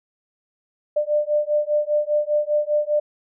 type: beating tone pair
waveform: sine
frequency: 594 / 599 Hz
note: D5 / D5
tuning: +20 / +34 cents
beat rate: 5 Hz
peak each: -21 dBFS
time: 0.96-3 s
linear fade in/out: 10 ms
effects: none